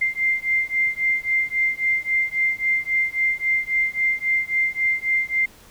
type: beating tone pair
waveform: sine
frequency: 2093 / 2096.7 Hz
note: C7 / C7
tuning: 0 / +3 cents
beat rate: 3.7 Hz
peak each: -22 dBFS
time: 0.01-5.46 s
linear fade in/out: 10 ms
effects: pink hiss -49 dBFS RMS until 5.7 s